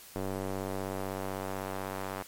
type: tone with band-pass filter sweep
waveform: square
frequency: 48.01 Hz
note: G1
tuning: 35 cents flat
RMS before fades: -36 dBFS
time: 0.15-2.23 s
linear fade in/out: 10 ms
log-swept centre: 480 to 990 Hz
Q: 0.87
effects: white hiss -51 dBFS RMS until 2.27 s + MP3 64 kbps